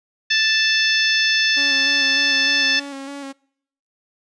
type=harmonic tone; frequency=880 Hz; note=A5; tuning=in tune; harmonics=2 / 3 / 4 / 5 / 6 / 7; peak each=-19 / -22 / -21 / -27 / -22 / -31 dBFS; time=0.3-2.8 s; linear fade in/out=10 ms
type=tone with vibrato; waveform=sawtooth; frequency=277.2 Hz; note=C#4; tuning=in tune; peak=-26 dBFS; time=1.56-3.33 s; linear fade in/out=20 ms; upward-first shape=square; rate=3.3 Hz; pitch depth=28 cents each way
effects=noise-tail reverb RT60 0.7 s tail -26 dB re dry + resampled to 22050 Hz